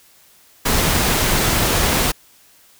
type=noise; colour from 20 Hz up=pink; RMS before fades=-17 dBFS; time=0.65-2.12 s; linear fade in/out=10 ms; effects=white hiss -51 dBFS RMS until 2.79 s